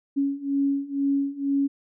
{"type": "beating tone pair", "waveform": "sine", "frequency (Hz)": [277.2, 279.3], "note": ["C#4", "C#4"], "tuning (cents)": [0, 13], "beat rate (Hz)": 2.1, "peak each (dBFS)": [-26, -24], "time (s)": [0.16, 1.68], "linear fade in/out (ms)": 20, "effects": []}